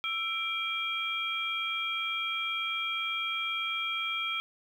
sine tone cluster, 1326 / 2354 / 3251 Hz, E6 / D7 / G#7, +10 / +3 / -38 cents, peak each -36 / -33 / -34 dBFS, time 0.04-4.4 s, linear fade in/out 0 ms, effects 10-bit

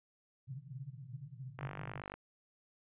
pink band-pass noise, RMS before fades -47 dBFS, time 0.47-2.01 s, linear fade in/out 10 ms, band 120 to 150 Hz, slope 96 dB/octave
click train, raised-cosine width 0.5 ms, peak -28 dBFS, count 28, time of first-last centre 1.59-2.14 s, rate 49.1 Hz
effects resampled to 8000 Hz

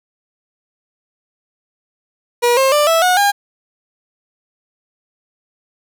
30% pulse tone with pitch steps, 480.9 / 533.6 / 592.1 / 656.9 / 728.9 / 808.8 Hz, B4 / C5 / D5 / E5 / F#5 / G#5, -46 / +34 / +14 / -6 / -26 / -46 cents, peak -8 dBFS, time 2.42-3.32 s, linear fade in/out 20 ms, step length 150 ms, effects none

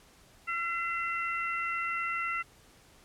harmonic tone, 679 Hz, F5, 49 cents flat, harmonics 2 / 3 / 4, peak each -33 / -34 / -38 dBFS, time 0.47-2.43 s, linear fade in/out 20 ms, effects pink hiss -59 dBFS RMS until 3.04 s + low-pass 12000 Hz 12 dB/octave

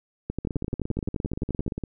two click trains, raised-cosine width 3 ms, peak -15 / -17 dBFS, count 17 / 25, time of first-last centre 0.3-1.679 / 0.45-1.837 s, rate 11.6 / 17.3 Hz, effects none

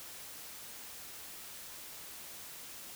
silence, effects white hiss -48 dBFS RMS until 2.95 s

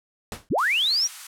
pink noise with exponential decay, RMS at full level -30 dBFS, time 0.32-0.49 s, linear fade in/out 1 ms, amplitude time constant 35 ms
sine linear sweep, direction up, 51.91 to 5920 Hz, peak -19 dBFS, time 0.5-1.08 s, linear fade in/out 20 ms
white high-pass noise, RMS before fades -39 dBFS, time 0.58-1.27 s, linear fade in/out 5 ms, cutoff 950 Hz, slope 24 dB/octave
effects low-pass 12000 Hz 12 dB/octave

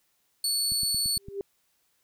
25% pulse tone, 4435 Hz, C#8, in tune, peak -20 dBFS, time 0.44-1.18 s, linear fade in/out 2 ms
click train, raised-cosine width 5 ms, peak -28 dBFS, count 6, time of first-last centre 0.72-1.285 s, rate 8.85 Hz
sine tone with exponential growth, 397.1 Hz, G4, 22 cents sharp, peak -26 dBFS, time 1.16-1.41 s, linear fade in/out 1 ms, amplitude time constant 53 ms
effects white hiss -71 dBFS RMS until 2.03 s

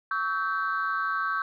sine tone cluster, 1126 / 1298 / 1555 Hz, C#6 / E6 / G6, +27 / -27 / -14 cents, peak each -29 / -30 / -28 dBFS, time 0.11-1.42 s, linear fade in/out 2 ms, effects tanh soft clip ceiling -19 dBFS

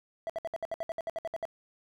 triangle tone bursts, 659.3 Hz, E5, in tune, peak -29 dBFS, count 14, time 0.27-1.453 s, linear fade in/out 0 ms, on 26 ms, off 63 ms, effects none

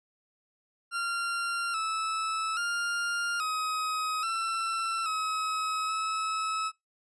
40% pulse tone with pitch steps, 1384 / 1308 / 1402 / 1265 / 1342 / 1279 / 1294 Hz, F6 / E6 / F6 / D#6 / E6 / D#6 / E6, -16 / -14 / +6 / +28 / +31 / +47 / -32 cents, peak -28 dBFS, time 0.91-6.72 s, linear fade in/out 50 ms, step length 830 ms, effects noise-tail reverb RT60 0.2 s tail -24 dB re dry + resampled to 24000 Hz

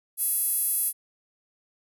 sawtooth tone with high-pass filter, 669 Hz, E5, 25 cents sharp, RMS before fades -26 dBFS, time 0.17-0.93 s, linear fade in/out 50 ms, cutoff 11000 Hz, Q 8.4, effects none

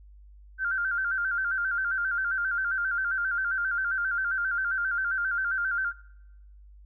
sine tone with vibrato, 1470 Hz, F#6, 12 cents flat, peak -25 dBFS, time 0.58-5.93 s, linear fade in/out 50 ms, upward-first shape square, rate 7.5 Hz, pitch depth 81 cents each way, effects noise-tail reverb RT60 0.9 s tail -22 dB re dry + added 50 Hz sine -48 dBFS peak until 6.85 s

